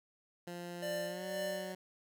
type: tone with pitch glide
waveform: 15% pulse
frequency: 174.61 to 184.99 Hz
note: F3 to F#3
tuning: 0 to 0 cents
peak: -36 dBFS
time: 0.47-1.75 s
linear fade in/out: 5 ms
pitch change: +100 cents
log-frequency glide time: 1.06-1.25 s
type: tone with tremolo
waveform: square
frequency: 593 Hz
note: D5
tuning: 17 cents sharp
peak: -36 dBFS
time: 0.82-1.73 s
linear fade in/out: 10 ms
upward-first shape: sine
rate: 2 Hz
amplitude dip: 65%
effects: none